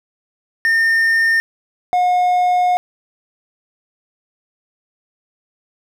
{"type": "tone pair in turn", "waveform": "triangle", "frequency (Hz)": [1817, 721.1], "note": ["A#6", "F#5"], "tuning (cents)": [-45, -45], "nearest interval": "octave + major third", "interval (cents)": 1600, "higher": "first", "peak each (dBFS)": -10, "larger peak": "neither", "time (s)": [[0.65, 1.4], [1.93, 2.77]], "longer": "second", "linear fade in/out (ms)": 0, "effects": []}